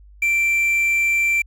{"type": "tone with quantisation", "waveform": "triangle", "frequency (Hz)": 2349, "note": "D7", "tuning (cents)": 0, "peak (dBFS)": -14, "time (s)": [0.22, 1.42], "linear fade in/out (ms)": 5, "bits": 7, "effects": ["added 50 Hz sine -43 dBFS peak until 1.46 s"]}